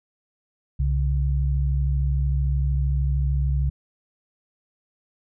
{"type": "tone pair together", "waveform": "sine", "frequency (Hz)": [65.4, 138.58], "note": ["C2", "C#3"], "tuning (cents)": [0, 0], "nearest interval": "octave + minor second", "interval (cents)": 1300, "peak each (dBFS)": [-20, -25], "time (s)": [0.79, 3.7], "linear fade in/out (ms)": 10, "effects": []}